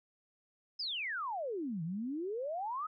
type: exponential two-way sweep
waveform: sine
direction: down then up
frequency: 5274 to 155.56 to 1304 Hz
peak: -35 dBFS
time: 0.79-2.87 s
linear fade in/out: 10 ms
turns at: 1.83 s
effects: none